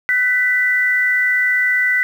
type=tone pair together; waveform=sine; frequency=1505 / 1980 Hz; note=F#6 / B6; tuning=+29 / +4 cents; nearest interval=perfect fourth; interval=475 cents; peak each=-19 / -14 dBFS; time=0.09-2.03 s; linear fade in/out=0 ms; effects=7-bit